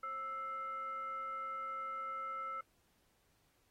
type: tone with frequency modulation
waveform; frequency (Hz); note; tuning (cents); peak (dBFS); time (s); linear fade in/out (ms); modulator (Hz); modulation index
sine; 1318.5; E6; 0; -39; 0.03-2.61; 5; 783; 0.41
effects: pink hiss -75 dBFS RMS until 3.7 s + AAC 48 kbps